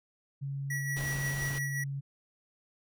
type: tone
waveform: sine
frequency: 138.59 Hz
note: C#3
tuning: in tune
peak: -33 dBFS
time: 0.41-2.01 s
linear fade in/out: 20 ms
type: tone with tremolo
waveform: square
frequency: 1932 Hz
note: B6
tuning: 39 cents flat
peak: -33 dBFS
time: 0.7-1.84 s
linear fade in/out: 5 ms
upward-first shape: sine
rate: 5.7 Hz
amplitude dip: 45%
type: noise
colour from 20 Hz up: pink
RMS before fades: -41 dBFS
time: 0.96-1.59 s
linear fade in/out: 10 ms
effects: none